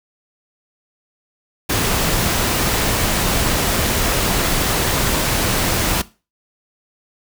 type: noise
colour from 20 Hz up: pink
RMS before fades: -18 dBFS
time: 1.69-6.02 s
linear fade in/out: 10 ms
effects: noise-tail reverb RT60 0.3 s tail -18 dB re dry